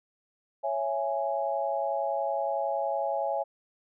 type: chord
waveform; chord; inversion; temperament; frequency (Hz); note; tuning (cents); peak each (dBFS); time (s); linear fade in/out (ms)
sine; C# minor; none; just; 554.4 / 665.2 / 831.5; C#5 / E5 / G#5; 0 / +16 / +2; -31; 0.63-3.44; 20
effects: none